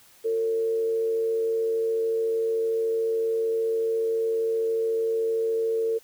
sine tone with frequency modulation, 451.7 Hz, A4, 45 cents sharp, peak -22 dBFS, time 0.24-5.99 s, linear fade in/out 20 ms, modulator 94.7 Hz, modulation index 0.26, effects white hiss -55 dBFS RMS until 6.03 s

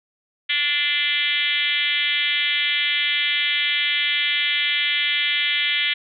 sine tone with frequency modulation, 2668 Hz, E7, 20 cents sharp, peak -18 dBFS, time 0.49-5.94 s, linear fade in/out 10 ms, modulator 307 Hz, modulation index 2.9, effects none

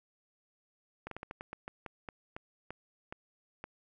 slowing click train, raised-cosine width 0.5 ms, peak -26 dBFS, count 14, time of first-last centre 1.07-3.64 s, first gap 43 ms, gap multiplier 1.23, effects none

